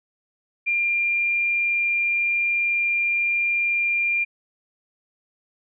sine tone, 2393 Hz, D7, 32 cents sharp, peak -19 dBFS, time 0.66-4.25 s, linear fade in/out 20 ms, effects none

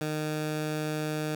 15% pulse tone, 153.5 Hz, D#3, 23 cents flat, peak -23 dBFS, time 0.01-1.35 s, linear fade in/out 2 ms, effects none

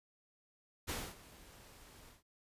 pink noise with ADSR envelope, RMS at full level -38 dBFS, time 0.87-2.23 s, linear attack 25 ms, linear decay 250 ms, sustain -20 dB, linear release 150 ms, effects resampled to 32000 Hz

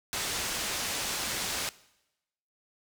white low-pass noise, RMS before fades -33 dBFS, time 0.13-1.69 s, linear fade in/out 0 ms, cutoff 7600 Hz, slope 12 dB/octave, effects noise-tail reverb RT60 0.9 s tail -20 dB re dry

